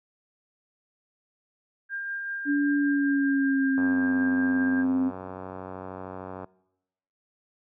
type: tone with tremolo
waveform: sine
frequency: 1600 Hz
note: G6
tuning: 35 cents sharp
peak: -29 dBFS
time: 1.89-4.85 s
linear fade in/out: 50 ms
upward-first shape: sine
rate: 5.2 Hz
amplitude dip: 25%
type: tone with pitch glide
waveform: sine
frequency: 287.2 to 261.8 Hz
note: D4 to C4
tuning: -39 to +1 cents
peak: -21 dBFS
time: 2.45-5.12 s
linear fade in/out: 50 ms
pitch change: -160 cents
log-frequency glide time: 2.78-4.09 s
type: click train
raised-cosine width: 1 ms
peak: -23 dBFS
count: 249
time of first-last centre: 3.78-6.444 s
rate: 93.1 Hz
effects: noise-tail reverb RT60 0.9 s tail -23 dB re dry + high-pass 100 Hz 12 dB/octave